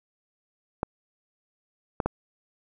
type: clicks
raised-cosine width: 1 ms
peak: -11 dBFS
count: 3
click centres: 0.831 / 2.002 / 2.06 s
effects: none